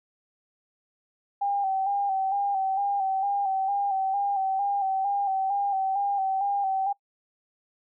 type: tone with vibrato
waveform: sine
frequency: 786 Hz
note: G5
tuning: 4 cents sharp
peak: -23 dBFS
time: 1.41-6.93 s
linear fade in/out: 10 ms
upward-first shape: square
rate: 2.2 Hz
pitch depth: 39 cents each way
effects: noise-tail reverb RT60 0.1 s tail -23 dB re dry